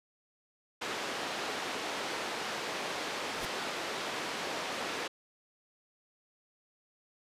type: band-pass noise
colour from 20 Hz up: pink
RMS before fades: -37 dBFS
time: 0.81-5.08 s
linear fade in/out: 10 ms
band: 370 to 4800 Hz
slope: 12 dB/octave
type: noise with exponential growth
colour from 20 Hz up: pink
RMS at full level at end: -37 dBFS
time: 3.3-3.45 s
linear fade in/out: 0 ms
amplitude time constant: 32 ms
effects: resampled to 32000 Hz